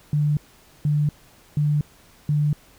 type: tone bursts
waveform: sine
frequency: 148.3 Hz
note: D3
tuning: 17 cents sharp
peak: -17 dBFS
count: 4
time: 0.13-2.53 s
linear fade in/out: 2 ms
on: 240 ms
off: 480 ms
effects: pink hiss -53 dBFS RMS until 2.78 s